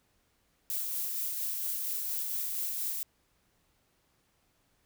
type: noise with tremolo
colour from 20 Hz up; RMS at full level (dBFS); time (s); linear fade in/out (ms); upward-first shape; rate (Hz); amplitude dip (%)
violet; -33; 0.7-3.03; 0; sine; 4.3; 25
effects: pink hiss -72 dBFS RMS until 4.85 s